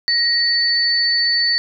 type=tone pair together; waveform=sine; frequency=1889 / 4493 Hz; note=A#6 / C#8; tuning=+22 / +23 cents; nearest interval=octave + minor third; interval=1501 cents; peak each=-20 / -15 dBFS; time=0.08-1.58 s; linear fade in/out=0 ms; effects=none